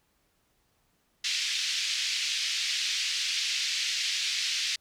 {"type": "band-pass noise", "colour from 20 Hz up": "white", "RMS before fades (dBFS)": -30, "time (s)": [1.24, 4.76], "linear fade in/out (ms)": 5, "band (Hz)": [2200, 5400], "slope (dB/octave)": 24, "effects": ["pink hiss -71 dBFS RMS until 4.8 s"]}